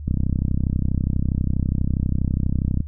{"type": "click train", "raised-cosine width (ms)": 5, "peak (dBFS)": -9, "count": 89, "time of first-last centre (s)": [0.08, 2.804], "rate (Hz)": 32.3, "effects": ["noise-tail reverb RT60 0.1 s tail -26 dB re dry", "added 74 Hz sine -30 dBFS peak until 2.87 s"]}